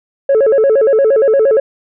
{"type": "tone with vibrato", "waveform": "sine", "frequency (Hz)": 491.5, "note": "B4", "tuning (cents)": -8, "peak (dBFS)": -5, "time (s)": [0.29, 1.6], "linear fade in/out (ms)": 5, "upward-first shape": "square", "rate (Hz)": 8.6, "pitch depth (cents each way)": 200, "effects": ["tanh soft clip ceiling -5 dBFS"]}